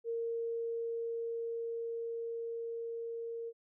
sine tone with level ramp, 462 Hz, A#4, 16 cents flat, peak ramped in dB -33 to -38 dBFS, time 0.04-3.53 s, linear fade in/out 50 ms, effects none

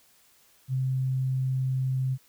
sine tone, 130.81 Hz, C3, in tune, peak -24 dBFS, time 0.68-2.18 s, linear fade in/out 50 ms, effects white hiss -61 dBFS RMS until 2.28 s

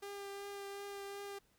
sawtooth tone with vibrato, 400 Hz, G4, 35 cents sharp, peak -40 dBFS, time 0.02-1.39 s, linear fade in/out 10 ms, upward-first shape triangle, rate 2.7 Hz, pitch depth 15 cents each way, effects pink hiss -73 dBFS RMS until 1.58 s

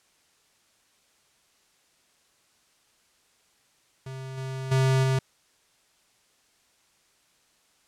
square tone with level steps, 132.2 Hz, C3, 18 cents sharp, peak -36 / -32 / -20 / -22 dBFS, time 4.06-5.19 s, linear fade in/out 5 ms, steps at 4.37 / 4.71 / 5.03 s, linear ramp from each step 10 ms, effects white hiss -65 dBFS RMS until 7.87 s + low-pass 9000 Hz 12 dB/octave

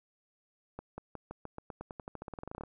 accelerating click train, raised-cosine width 1 ms, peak -27 dBFS, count 23, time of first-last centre 0.79-2.636 s, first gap 190 ms, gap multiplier 0.91, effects none

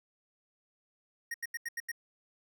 square tone bursts, 1870 Hz, A#6, 5 cents sharp, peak -35 dBFS, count 6, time 1.31-1.917 s, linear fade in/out 5 ms, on 32 ms, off 83 ms, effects none

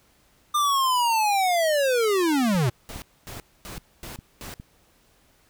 square linear sweep, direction down, 1207 to 111.7 Hz, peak -20 dBFS, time 0.54-2.7 s, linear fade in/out 10 ms
click train, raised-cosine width 5 ms, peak -27 dBFS, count 6, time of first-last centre 2.55-4.599 s, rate 2.44 Hz
pink noise bursts, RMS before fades -38 dBFS, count 5, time 2.89-4.54 s, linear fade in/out 0 ms, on 130 ms, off 250 ms
effects pink hiss -61 dBFS RMS until 5.49 s

